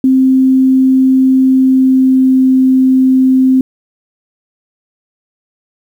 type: tone with pitch glide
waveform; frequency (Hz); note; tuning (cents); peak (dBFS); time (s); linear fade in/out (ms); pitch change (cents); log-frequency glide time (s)
sine; 262 to 260.5; C4 to C4; +2 to -7; -5; 0.04-3.61; 2; -9; 1.44-2.52
effects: 7-bit